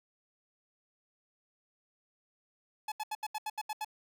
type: tone bursts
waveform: 45% pulse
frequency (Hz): 856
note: A5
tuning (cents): -48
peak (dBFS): -34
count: 9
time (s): 2.88-3.847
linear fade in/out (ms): 5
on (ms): 39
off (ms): 77
effects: none